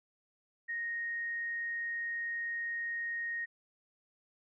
sine tone, 1864.7 Hz, A#6, in tune, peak -34 dBFS, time 0.68-3.46 s, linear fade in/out 20 ms, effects none

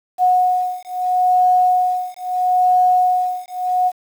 sine beating tone pair, 730 / 730.76 Hz, F#5 / F#5, -24 / -22 cents, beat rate 0.76 Hz, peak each -16 dBFS, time 0.18-3.92 s, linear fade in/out 50 ms, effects 7-bit

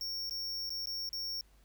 square tone with dropouts, 5500 Hz, F8, 27 cents flat, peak -36 dBFS, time 0.01-1.41 s, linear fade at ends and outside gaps 1 ms, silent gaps 0.296-0.309 / 0.694-0.704 / 0.858-0.871 / 1.091-1.13 s, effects added 50 Hz sine -61 dBFS peak until 1.64 s + pink hiss -69 dBFS RMS until 1.64 s

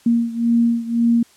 sine beating tone pair, 233.1 / 235 Hz, A#3 / A#3, 0 / +14 cents, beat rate 1.9 Hz, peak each -16 / -19 dBFS, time 0.06-1.23 s, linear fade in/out 5 ms, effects white hiss -52 dBFS RMS until 1.36 s + low-pass 10000 Hz 12 dB/octave

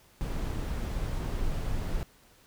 brown noise, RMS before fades -31 dBFS, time 0.21-2.03 s, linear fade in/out 0 ms, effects pink hiss -60 dBFS RMS until 2.46 s

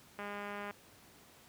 click train, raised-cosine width 0.5 ms, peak -28 dBFS, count 107, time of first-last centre 0.19-0.71 s, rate 204 Hz, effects pink hiss -60 dBFS RMS until 1.48 s + high-pass 80 Hz 12 dB/octave

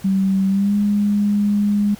sine tone with pitch glide, 192.8 to 205.4 Hz, G3 to G#3, -28 to -19 cents, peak -14 dBFS, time 0.04-1.95 s, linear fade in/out 10 ms, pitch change +109 cents, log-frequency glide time 0.48-0.76 s, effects pink hiss -43 dBFS RMS until 1.99 s

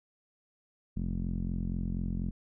sawtooth tone with low-pass filter, 44.14 Hz, F1, 19 cents sharp, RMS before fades -33 dBFS, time 0.96-2.31 s, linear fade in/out 10 ms, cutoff 210 Hz, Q 3.8, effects none

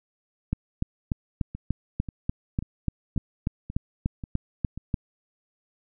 two click trains, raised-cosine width 5 ms, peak -12 / -22 dBFS, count 16 / 7, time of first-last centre 0.53-4.942 / 1.55-4.776 s, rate 3.4 / 1.86 Hz, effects none

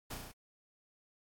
pink noise with echo, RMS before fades -42 dBFS, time 0.1-0.15 s, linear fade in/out 10 ms, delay 34 ms, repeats 5, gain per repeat -2 dB, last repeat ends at 0.32 s, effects AAC 64 kbps

